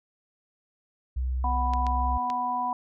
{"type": "tone with pitch glide", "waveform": "sine", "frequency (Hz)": [63.6, 64.34], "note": ["C2", "C2"], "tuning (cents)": [-48, -28], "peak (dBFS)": -25, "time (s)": [1.16, 2.18], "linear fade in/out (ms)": 10, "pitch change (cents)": 20, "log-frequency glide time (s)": [1.79, 1.97]}
{"type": "harmonic tone", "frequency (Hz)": 246.9, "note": "B3", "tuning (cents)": 0, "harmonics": [1, 3, 4], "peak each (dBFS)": [-38, -30, -27], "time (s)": [1.44, 2.73], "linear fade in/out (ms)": 2}
{"type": "clicks", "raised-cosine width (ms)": 0.2, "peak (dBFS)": -20, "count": 3, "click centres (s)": [1.736, 1.867, 2.301]}
{"effects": []}